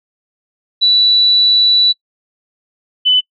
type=tone pair in turn; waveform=sine; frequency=3951 / 3006 Hz; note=B7 / F#7; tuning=0 / +27 cents; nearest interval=perfect fourth; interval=473 cents; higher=first; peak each=-7 dBFS; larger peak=neither; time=0.81-1.93 / 3.05-3.21 s; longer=first; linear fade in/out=20 ms; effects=noise-tail reverb RT60 0.1 s tail -26 dB re dry